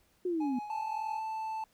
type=linear sweep; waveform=sine; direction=down; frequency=370 to 240 Hz; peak=-29 dBFS; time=0.25-0.59 s; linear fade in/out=5 ms
type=tone with tremolo; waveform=triangle; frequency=838 Hz; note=G#5; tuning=15 cents sharp; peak=-35 dBFS; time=0.4-1.2 s; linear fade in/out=10 ms; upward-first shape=sine; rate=5.9 Hz; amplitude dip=40%
type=tone; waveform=triangle; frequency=880 Hz; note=A5; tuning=in tune; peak=-32 dBFS; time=0.7-1.64 s; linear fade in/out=2 ms
effects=pink hiss -69 dBFS RMS until 1.73 s